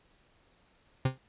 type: tone with exponential decay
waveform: 40% pulse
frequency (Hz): 130.81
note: C3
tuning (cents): 0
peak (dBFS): -21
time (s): 1.05-1.18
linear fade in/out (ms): 5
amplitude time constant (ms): 27
effects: pink hiss -66 dBFS RMS until 1.28 s + resampled to 8000 Hz

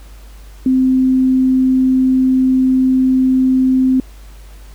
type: tone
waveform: sine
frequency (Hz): 259.7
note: C4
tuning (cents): -13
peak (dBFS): -9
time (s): 0.66-4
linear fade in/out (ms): 2
effects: added 50 Hz sine -34 dBFS peak until 4.74 s + pink hiss -46 dBFS RMS until 4.74 s

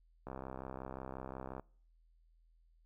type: click train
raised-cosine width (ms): 1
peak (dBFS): -30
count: 88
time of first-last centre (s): 0.27-1.596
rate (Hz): 65.6
effects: noise-tail reverb RT60 0.5 s tail -25 dB re dry + added 41 Hz sine -65 dBFS peak until 2.85 s

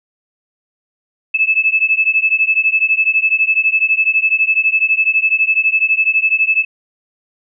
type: beating tone pair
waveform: sine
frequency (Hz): 2604 / 2616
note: E7 / E7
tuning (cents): -22 / -14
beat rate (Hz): 12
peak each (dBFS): -14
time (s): 1.34-6.65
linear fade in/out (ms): 10
effects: none

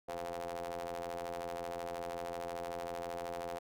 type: ring-modulated tone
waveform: sawtooth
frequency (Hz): 85.5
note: F2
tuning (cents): -36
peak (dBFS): -32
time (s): 0.08-3.59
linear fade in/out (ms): 10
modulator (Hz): 605
effects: none

